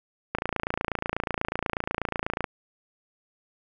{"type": "click train", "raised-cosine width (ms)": 0.5, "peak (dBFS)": -11, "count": 60, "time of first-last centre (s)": [0.35, 2.442], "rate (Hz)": 28.2, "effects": []}